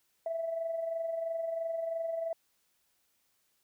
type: tone with amplitude modulation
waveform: sine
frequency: 660 Hz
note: E5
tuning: 2 cents sharp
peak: -29 dBFS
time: 0.26-2.33 s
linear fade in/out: 2 ms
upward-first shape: sine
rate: 23 Hz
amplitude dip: 50%
effects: tanh soft clip ceiling -25 dBFS + white hiss -74 dBFS RMS until 3.63 s